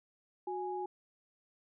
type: tone pair together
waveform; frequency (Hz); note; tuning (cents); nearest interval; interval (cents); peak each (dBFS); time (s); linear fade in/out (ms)
sine; 366.6 / 830.6; F#4 / G#5; -16 / 0; octave + major second; 1416; -38 / -38; 0.47-0.86; 5
effects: none